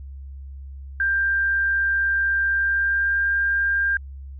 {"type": "tone with pitch glide", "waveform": "sine", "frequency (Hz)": [1586, 1598], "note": ["G6", "G6"], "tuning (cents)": [20, 33], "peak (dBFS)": -18, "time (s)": [1, 3.97], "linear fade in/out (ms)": 2, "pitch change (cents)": 13, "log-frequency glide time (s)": [2.51, 3.29], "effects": ["added 68 Hz sine -34 dBFS peak until 4.39 s"]}